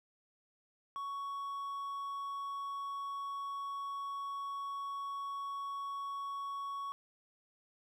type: tone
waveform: triangle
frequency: 1115 Hz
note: C#6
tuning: 10 cents sharp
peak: -36 dBFS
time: 0.96-6.92 s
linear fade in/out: 0 ms
effects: none